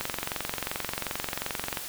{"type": "click train", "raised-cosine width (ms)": 0.3, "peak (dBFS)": -13, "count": 41, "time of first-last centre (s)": [0.01, 1.772], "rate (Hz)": 22.7, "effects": ["white hiss -38 dBFS RMS until 1.88 s"]}